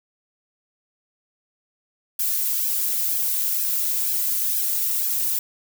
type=noise with flanger; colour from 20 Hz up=violet; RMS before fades=-23 dBFS; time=2.19-5.39 s; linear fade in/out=5 ms; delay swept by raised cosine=1.2 to 3 ms; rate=2.1 Hz; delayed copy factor=+0.95; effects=none